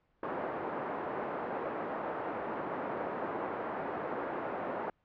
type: band-pass noise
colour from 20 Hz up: pink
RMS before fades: -37 dBFS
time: 0.23-4.9 s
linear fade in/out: 2 ms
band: 370 to 1200 Hz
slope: 12 dB/octave
effects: pink hiss -73 dBFS RMS until 5.04 s + low-pass 2000 Hz 12 dB/octave